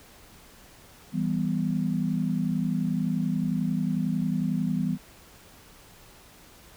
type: chord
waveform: sine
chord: E minor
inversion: none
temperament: equal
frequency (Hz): 164.81 / 196 / 246.9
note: E3 / G3 / B3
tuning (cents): 0 / 0 / 0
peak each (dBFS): -28 / -28 / -29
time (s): 1.12-4.98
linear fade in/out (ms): 50
effects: pink hiss -52 dBFS RMS until 6.76 s